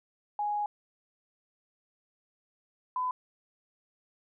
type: tone pair in turn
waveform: sine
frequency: 830.6 / 1006.9 Hz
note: G#5 / B5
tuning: 0 / +33 cents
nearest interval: minor third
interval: 333 cents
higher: second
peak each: -28 dBFS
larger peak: neither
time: 0.39-0.66 / 2.96-3.11 s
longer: first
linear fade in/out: 2 ms
effects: none